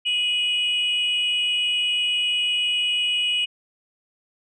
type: tone pair together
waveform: sine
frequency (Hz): 2497 / 2923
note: D#7 / F#7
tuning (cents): +6 / -22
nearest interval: minor third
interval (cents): 272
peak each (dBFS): -24 / -19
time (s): 0.05-3.46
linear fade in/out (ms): 20
effects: tanh soft clip ceiling -16 dBFS